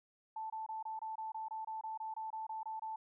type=tone bursts; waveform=sine; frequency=880 Hz; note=A5; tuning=in tune; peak=-39 dBFS; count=16; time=0.36-2.96 s; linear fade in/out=5 ms; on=140 ms; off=24 ms; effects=none